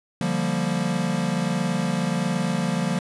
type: chord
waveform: square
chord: G minor seventh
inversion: second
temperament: equal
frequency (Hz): 146.83 / 174.61 / 196 / 233.1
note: D3 / F3 / G3 / Bb3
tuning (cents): 0 / 0 / 0 / 0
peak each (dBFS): -31 / -26 / -29 / -29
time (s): 0.21-2.99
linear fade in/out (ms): 2
effects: resampled to 24000 Hz